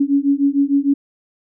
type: beating tone pair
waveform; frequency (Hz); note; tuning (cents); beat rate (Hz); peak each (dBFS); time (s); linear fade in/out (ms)
sine; 277.2 / 283.8; C#4 / C#4; 0 / +41; 6.6; -16; 0-0.94; 10
effects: none